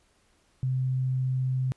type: tone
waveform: sine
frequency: 129.6 Hz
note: C3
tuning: 16 cents flat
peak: -24 dBFS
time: 0.63-1.72 s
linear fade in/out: 0 ms
effects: pink hiss -66 dBFS RMS until 1.76 s + resampled to 24000 Hz